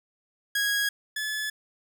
sawtooth tone pair in turn, 1651 / 1720.1 Hz, G#6 / A6, -11 / -40 cents, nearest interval minor second, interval 71 cents, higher second, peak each -20 / -25 dBFS, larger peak first, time 0.55-0.89 / 1.16-1.5 s, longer neither, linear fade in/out 5 ms, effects none

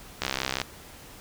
click train, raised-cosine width 0.2 ms, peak -9 dBFS, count 27, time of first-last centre 0.22-0.616 s, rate 65.7 Hz, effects pink hiss -47 dBFS RMS until 1.2 s

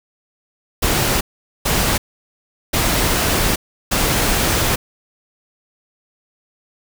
pink noise bursts at uneven times, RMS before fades -17 dBFS, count 4, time 0.82-1.21 / 1.65-1.98 / 2.73-3.56 / 3.91-4.76 s, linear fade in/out 10 ms, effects none

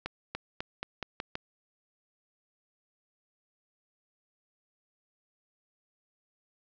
accelerating click train, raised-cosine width 0.3 ms, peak -18 dBFS, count 7, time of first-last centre 0.06-1.354 s, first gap 290 ms, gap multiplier 0.88, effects resampled to 16000 Hz + 8-bit

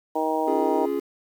harmonic tone, 157.6 Hz, D#3, 23 cents sharp, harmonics 2 / 3 / 4 / 5 / 6, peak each -28 / -28 / -28 / -28 / -28 dBFS, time 0.15-0.86 s, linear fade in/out 10 ms
triangle chord, Db major, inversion none, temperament just, 277.2 / 346.5 / 415.8 Hz, Db4 / F4 / Ab4, 0 / -14 / +2 cents, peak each -27 / -27 / -24 dBFS, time 0.47-1 s, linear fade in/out 10 ms
effects 8-bit

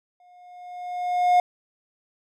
triangle tone with exponential growth, 717 Hz, F5, 45 cents sharp, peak -11 dBFS, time 0.2-1.4 s, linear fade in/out 2 ms, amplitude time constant 260 ms, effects none

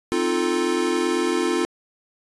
square chord, F dominant seventh, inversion second, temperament equal, 261.6 / 311.1 / 349.2 / 440 Hz, C4 / Eb4 / F4 / A4, 0 / 0 / 0 / 0 cents, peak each -28 / -28 / -23 / -28 dBFS, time 0.12-1.65 s, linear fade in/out 0 ms, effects resampled to 24000 Hz

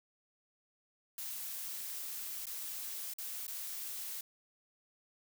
blue noise with dropouts, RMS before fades -42 dBFS, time 1.18-4.21 s, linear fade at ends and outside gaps 2 ms, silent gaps 2.456-2.468 / 3.137-3.184 / 3.468-3.479 s, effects none

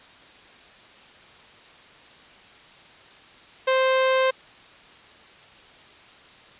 sawtooth tone, 523.3 Hz, C5, in tune, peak -14 dBFS, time 3.67-4.31 s, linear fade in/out 10 ms, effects white hiss -49 dBFS RMS until 6.59 s + resampled to 8000 Hz

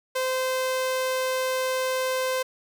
sawtooth tone, 517 Hz, C5, 21 cents flat, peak -20 dBFS, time 0.15-2.43 s, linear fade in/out 10 ms, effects none

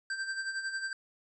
square tone with tremolo, 1568 Hz, G6, in tune, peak -32 dBFS, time 0.1-0.93 s, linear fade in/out 2 ms, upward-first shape sine, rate 11 Hz, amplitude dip 60%, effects resampled to 22050 Hz

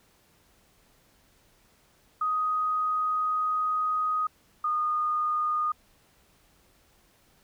sine tone pair in turn, 1250 / 1226.4 Hz, D#6 / D#6, +8 / -25 cents, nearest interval unison, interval 33 cents, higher first, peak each -24 dBFS, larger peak neither, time 2.21-4.27 / 4.64-5.72 s, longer first, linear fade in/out 5 ms, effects pink hiss -63 dBFS RMS until 7.43 s

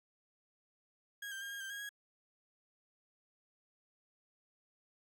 35% pulse tone with pitch steps, 1641 / 1573 / 1614 / 1624 / 1572 / 1635 / 1650 Hz, G#6 / G6 / G#6 / G#6 / G6 / G#6 / G#6, -21 / +6 / -50 / -39 / +4 / -28 / -12 cents, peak -40 dBFS, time 1.22-1.892 s, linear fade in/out 5 ms, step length 96 ms, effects none

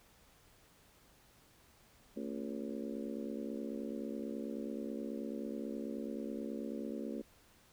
harmonic tone with a mistuned harmonic, 69.3 Hz, C#2, in tune, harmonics 3 / 4 / 5 / 6 / 7 / 8, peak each -42 / -44 / -46 / -48 / -49 / -50 dBFS, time 2.16-7.22 s, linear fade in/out 10 ms, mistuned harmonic 3, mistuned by +120 cents, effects pink hiss -65 dBFS RMS until 7.72 s

